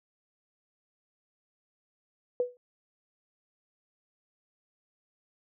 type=tone with exponential decay; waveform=sine; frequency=492.6 Hz; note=B4; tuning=5 cents flat; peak=-21 dBFS; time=2.4-2.57 s; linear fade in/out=1 ms; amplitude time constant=35 ms; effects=none